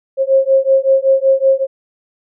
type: beating tone pair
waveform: sine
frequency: 534 / 539.3 Hz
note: C5 / C#5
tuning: +35 / -48 cents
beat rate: 5.3 Hz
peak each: -12 dBFS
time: 0.17-1.67 s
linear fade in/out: 50 ms
effects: none